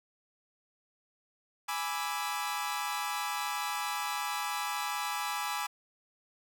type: chord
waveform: sawtooth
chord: E dominant seventh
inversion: first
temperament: equal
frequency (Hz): 830.6 / 987.8 / 1174.7 / 1318.5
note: G#5 / B5 / D6 / E6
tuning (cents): 0 / 0 / 0 / 0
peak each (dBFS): -33 / -34 / -35 / -36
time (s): 1.68-5.67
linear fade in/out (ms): 10
effects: none